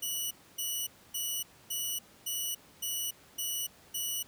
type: tone bursts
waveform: 10% pulse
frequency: 2944 Hz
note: F#7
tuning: 9 cents flat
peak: -24 dBFS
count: 8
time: 0.02-4.23 s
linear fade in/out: 10 ms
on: 290 ms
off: 270 ms
effects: pink hiss -58 dBFS RMS until 4.27 s + high-pass 80 Hz 12 dB/octave